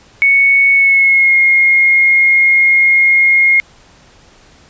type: tone with pitch glide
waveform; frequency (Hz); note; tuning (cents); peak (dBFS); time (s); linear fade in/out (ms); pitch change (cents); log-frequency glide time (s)
sine; 2217 to 2144; C#7 to C7; 0 to +42; -6; 0.22-3.6; 0; -58; 0.73-1.36
effects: pink hiss -45 dBFS RMS until 4.69 s + resampled to 16000 Hz